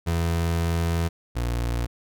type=tone pair in turn; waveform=30% pulse; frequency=83.9 / 59.19 Hz; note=E2 / A#1; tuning=+31 / +27 cents; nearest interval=tritone; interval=604 cents; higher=first; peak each=-19 / -21 dBFS; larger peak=first; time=0.06-1.09 / 1.35-1.87 s; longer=first; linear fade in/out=20 ms; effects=none